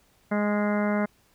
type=harmonic tone with a mistuned harmonic; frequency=207.7 Hz; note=G#3; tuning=in tune; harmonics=1 / 2 / 3 / 4 / 5 / 6 / 7 / 8 / 9 / 10; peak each=-24 / -33 / -29 / -36 / -37 / -39 / -36 / -41 / -43 / -39 dBFS; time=0.31-1.06 s; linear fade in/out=10 ms; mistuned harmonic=7; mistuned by=-19 cents; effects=pink hiss -63 dBFS RMS until 1.34 s